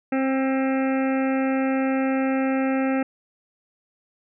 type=harmonic tone with a mistuned harmonic; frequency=265.7 Hz; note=C4; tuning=27 cents sharp; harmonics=1 / 2 / 3 / 5 / 6 / 7 / 8 / 9 / 10; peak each=-21 / -27 / -31 / -35 / -37 / -38 / -39 / -40 / -41 dBFS; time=0.12-3.03 s; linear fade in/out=5 ms; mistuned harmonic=7; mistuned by=+25 cents; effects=none